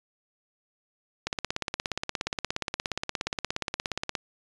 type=click train; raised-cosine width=0.2 ms; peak=-11 dBFS; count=50; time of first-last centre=1.27-4.152 s; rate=17 Hz; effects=resampled to 22050 Hz